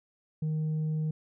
sine tone with tanh clipping, 155.56 Hz, D#3, in tune, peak -28 dBFS, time 0.42-1.11 s, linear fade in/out 5 ms, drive 2 dB, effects none

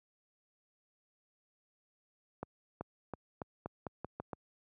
accelerating click train, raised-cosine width 1 ms, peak -25 dBFS, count 9, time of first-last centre 2.43-4.332 s, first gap 380 ms, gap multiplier 0.86, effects high-pass 80 Hz 12 dB/octave

